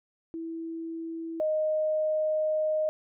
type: tone pair in turn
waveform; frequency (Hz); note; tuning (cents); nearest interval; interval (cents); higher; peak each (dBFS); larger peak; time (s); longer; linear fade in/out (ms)
sine; 328.4 / 619.9; E4 / D#5; -6 / -7; major seventh; 1099; second; -33 / -24; second; 0.34-1.4 / 1.4-2.89; second; 0
effects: none